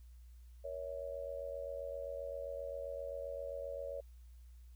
sine tone with amplitude modulation, 558 Hz, C#5, 11 cents sharp, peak -36 dBFS, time 0.64-4.01 s, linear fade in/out 10 ms, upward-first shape sine, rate 87.6 Hz, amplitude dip 90%, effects added 60 Hz sine -53 dBFS peak until 4.75 s + white hiss -75 dBFS RMS until 4.75 s

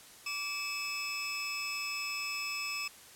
25% pulse tone pair together, 1157 / 2597 Hz, D6 / E7, -26 / -26 cents, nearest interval octave + major second, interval 1400 cents, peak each -39 / -31 dBFS, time 0.26-2.88 s, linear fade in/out 5 ms, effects white hiss -54 dBFS RMS until 3.15 s + low-pass 12000 Hz 12 dB/octave

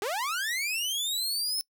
sawtooth linear sweep, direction up, 372.5 to 5300 Hz, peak -25 dBFS, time 0.02-1.61 s, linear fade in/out 0 ms, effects noise-tail reverb RT60 0.1 s tail -24 dB re dry

